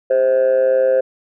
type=tone with amplitude modulation; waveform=sine; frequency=523.3 Hz; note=C5; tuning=in tune; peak=-6 dBFS; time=0.1-1.01 s; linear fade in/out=10 ms; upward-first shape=sine; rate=123 Hz; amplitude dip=80%; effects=tanh soft clip ceiling -8 dBFS